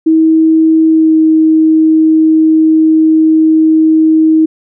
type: tone with pitch glide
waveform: sine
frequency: 320 to 316.7 Hz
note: D#4 to D#4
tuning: +49 to +31 cents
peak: -4 dBFS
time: 0.06-4.46 s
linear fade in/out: 10 ms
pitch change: -18 cents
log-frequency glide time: 0.88-1.16 s
effects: none